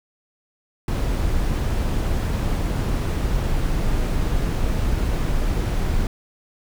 brown noise, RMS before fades -21 dBFS, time 0.88-6.07 s, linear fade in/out 2 ms, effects none

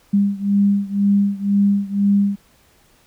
sine beating tone pair, 200 / 202 Hz, G3 / G#3, +35 / -48 cents, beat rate 2 Hz, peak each -16 / -18 dBFS, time 0.13-2.36 s, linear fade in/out 10 ms, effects pink hiss -55 dBFS RMS until 3.06 s

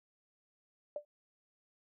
sine tone with exponential decay, 590 Hz, D5, 8 cents sharp, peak -32 dBFS, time 0.96-1.05 s, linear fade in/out 2 ms, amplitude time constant 19 ms, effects none

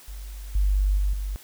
sine tone with level steps, 49 Hz, G1, in tune, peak -34 / -18 / -20 / -26 dBFS, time 0.08-1.36 s, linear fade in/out 0 ms, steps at 0.55 / 0.97 / 1.13 s, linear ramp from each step 5 ms, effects white hiss -49 dBFS RMS until 1.43 s

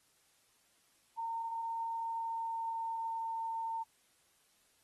sine tone with pitch glide, 914 to 906.6 Hz, A#5 to A#5, -34 to -48 cents, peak -35 dBFS, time 1.17-3.84 s, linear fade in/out 20 ms, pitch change -14 cents, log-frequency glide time 1.94-3.31 s, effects white hiss -71 dBFS RMS until 4.83 s + AAC 32 kbps

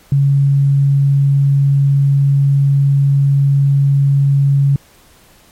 sine tone, 139.4 Hz, C#3, 10 cents sharp, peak -8 dBFS, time 0.12-4.76 s, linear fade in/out 2 ms, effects pink hiss -47 dBFS RMS until 5.51 s + MP3 64 kbps

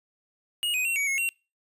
square tone with pitch steps, 2873 / 2504 / 2728 / 2258 / 2173 / 2743 Hz, F7 / D#7 / F7 / C#7 / C#7 / F7, +48 / +10 / -41 / +31 / -35 / -32 cents, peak -25 dBFS, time 0.63-1.29 s, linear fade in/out 0 ms, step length 110 ms, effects noise-tail reverb RT60 0.3 s tail -26 dB re dry + resampled to 32000 Hz

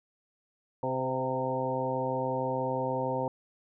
harmonic tone with a mistuned harmonic, 130.81 Hz, C3, in tune, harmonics 1 / 2 / 3 / 4 / 5 / 6 / 7, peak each -37 / -37 / -38 / -32 / -39 / -39 / -34 dBFS, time 0.83-3.28 s, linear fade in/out 2 ms, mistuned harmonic 4, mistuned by -21 cents, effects none

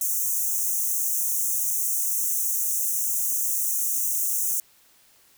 white high-pass noise, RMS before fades -25 dBFS, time 0.01-4.6 s, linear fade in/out 2 ms, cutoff 5900 Hz, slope 96 dB/octave, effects white hiss -58 dBFS RMS until 5.37 s

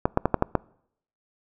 clicks, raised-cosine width 1 ms, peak -5 dBFS, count 6, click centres 0.055 / 0.174 / 0.256 / 0.343 / 0.424 / 0.553 s, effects noise-tail reverb RT60 0.7 s tail -25 dB re dry

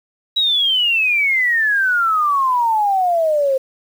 sine exponential sweep, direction down, 3900 to 521 Hz, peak -13 dBFS, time 0.36-3.58 s, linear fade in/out 10 ms, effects 7-bit

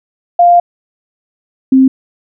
sine tone pair in turn, 698.5 / 263.4 Hz, F5 / C4, 0 / +12 cents, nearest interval octave + perfect fourth, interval 1688 cents, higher first, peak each -3 / -3 dBFS, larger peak neither, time 0.39-0.6 / 1.72-1.88 s, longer first, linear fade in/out 5 ms, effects none

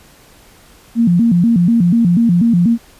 sine tone with vibrato, 201.1 Hz, G3, 44 cents sharp, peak -8 dBFS, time 0.95-2.78 s, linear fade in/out 50 ms, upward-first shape square, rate 4.1 Hz, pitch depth 250 cents each way, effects pink hiss -45 dBFS RMS until 2.99 s + resampled to 32000 Hz

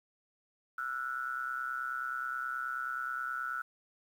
triangle ring-modulated tone, 64.7 Hz, C2, 19 cents flat, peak -29 dBFS, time 0.78-3.62 s, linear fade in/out 5 ms, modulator 1400 Hz, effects 10-bit

